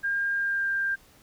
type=tone with pitch glide; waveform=sine; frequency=1608 to 1590.4 Hz; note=G6 to G6; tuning=+44 to +25 cents; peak=-24 dBFS; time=0.03-0.96 s; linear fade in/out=20 ms; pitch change=-19 cents; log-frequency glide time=0.34-0.69 s; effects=pink hiss -57 dBFS RMS until 1.22 s